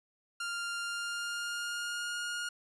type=tone with pitch glide; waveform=sawtooth; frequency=1396.9 to 1426.3 Hz; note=F6 to F6; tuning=0 to +36 cents; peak=-31 dBFS; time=0.4-2.49 s; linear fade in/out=5 ms; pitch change=+36 cents; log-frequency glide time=0.8-2.15 s; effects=resampled to 24000 Hz